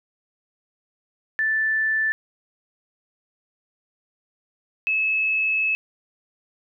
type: tone pair in turn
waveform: sine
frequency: 1760 / 2594 Hz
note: A6 / E7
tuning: 0 / -28 cents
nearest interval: perfect fifth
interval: 672 cents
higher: second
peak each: -19 dBFS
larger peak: neither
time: 1.39-2.12 / 4.87-5.75 s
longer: second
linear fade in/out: 0 ms
effects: none